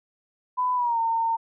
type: tone with pitch glide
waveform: sine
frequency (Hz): 1000 to 911.7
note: B5 to A#5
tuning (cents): +21 to -39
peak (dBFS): -21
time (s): 0.57-1.37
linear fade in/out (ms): 20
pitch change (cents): -160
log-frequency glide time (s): 0.75-0.99
effects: none